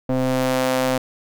sawtooth ring-modulated tone, 129.2 Hz, C3, 21 cents flat, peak -11 dBFS, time 0.09-0.98 s, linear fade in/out 5 ms, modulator 388 Hz, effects none

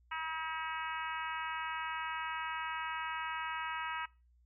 harmonic tone, 320 Hz, D#4, 49 cents sharp, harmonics 3 / 4 / 5 / 6 / 7 / 8 / 9, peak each -40 / -42 / -44 / -46 / -47 / -48 / -49 dBFS, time 0.11-4.06 s, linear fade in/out 10 ms, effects noise-tail reverb RT60 0.3 s tail -22 dB re dry + added 60 Hz sine -64 dBFS peak until 4.45 s

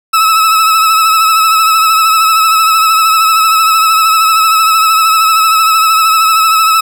40% pulse tone with vibrato, 1300 Hz, E6, 24 cents flat, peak -5 dBFS, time 0.13-6.81 s, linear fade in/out 10 ms, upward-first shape triangle, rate 13 Hz, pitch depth 41 cents each way, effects 7-bit

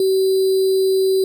sine tone with sample-and-hold, 381.2 Hz, G4, 48 cents flat, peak -13 dBFS, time 0-1.24 s, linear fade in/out 2 ms, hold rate 4410 Hz, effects none

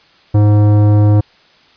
sine tone with tanh clipping, 104.4 Hz, G#2, 10 cents sharp, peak -8 dBFS, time 0.34-1.21 s, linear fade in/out 10 ms, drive 15 dB, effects white hiss -48 dBFS RMS until 1.76 s + resampled to 11025 Hz

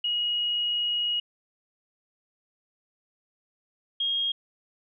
sine tone pair in turn, 2894 / 3254 Hz, F#7 / G#7, -39 / -36 cents, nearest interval major second, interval 203 cents, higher second, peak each -24 dBFS, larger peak neither, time 0.04-1.2 / 4-4.32 s, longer first, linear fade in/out 5 ms, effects none

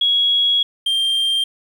sine / triangle tone pair in turn, 3327 / 3179 Hz, G#7 / G7, +2 / +24 cents, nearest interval minor second, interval 78 cents, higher first, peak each -13 / -14 dBFS, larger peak first, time 0.01-0.63 / 0.86-1.44 s, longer first, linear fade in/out 5 ms, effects 8-bit

